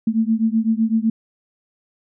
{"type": "beating tone pair", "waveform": "sine", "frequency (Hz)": [220, 227.9], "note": ["A3", "A#3"], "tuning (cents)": [0, -39], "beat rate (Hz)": 7.9, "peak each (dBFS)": [-18, -19], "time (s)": [0.07, 1.1], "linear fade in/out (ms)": 5, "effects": []}